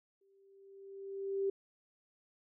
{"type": "tone with exponential growth", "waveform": "sine", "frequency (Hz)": 392, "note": "G4", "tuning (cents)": 0, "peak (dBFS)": -29, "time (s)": [0.21, 1.5], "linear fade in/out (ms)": 5, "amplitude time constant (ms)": 280, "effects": []}